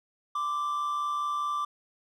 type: tone pair together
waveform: triangle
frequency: 1030 / 1174.7 Hz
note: C6 / D6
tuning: -28 / 0 cents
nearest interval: major second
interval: 228 cents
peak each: -37 / -26 dBFS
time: 0.35-1.65 s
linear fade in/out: 5 ms
effects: none